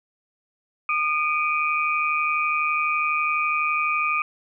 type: tone cluster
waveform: sine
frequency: 1220 / 2325 / 2477 Hz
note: D#6 / D7 / D#7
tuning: -34 / -18 / -8 cents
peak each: -23 / -27 / -25 dBFS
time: 0.89-4.22 s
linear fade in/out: 2 ms
effects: none